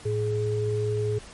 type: tone pair together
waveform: sine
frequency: 110 / 420.6 Hz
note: A2 / G#4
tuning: 0 / +22 cents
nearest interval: octave + major seventh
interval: 2322 cents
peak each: -26 dBFS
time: 0.05-1.19 s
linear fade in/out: 10 ms
effects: pink hiss -46 dBFS RMS until 1.33 s + MP3 48 kbps